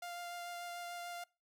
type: tone with vibrato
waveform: sawtooth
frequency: 698.5 Hz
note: F5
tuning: in tune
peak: -39 dBFS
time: 0.02-1.24 s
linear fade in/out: 5 ms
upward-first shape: triangle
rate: 6.8 Hz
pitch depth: 12 cents each way
effects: noise-tail reverb RT60 0.3 s tail -24 dB re dry